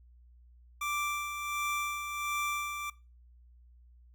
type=tone with tremolo; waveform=25% pulse; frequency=1174.7 Hz; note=D6; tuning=in tune; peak=-27 dBFS; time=0.81-2.9 s; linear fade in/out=5 ms; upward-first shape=sine; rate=1.4 Hz; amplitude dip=50%; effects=noise-tail reverb RT60 0.3 s tail -20 dB re dry + added 60 Hz sine -55 dBFS peak until 4.14 s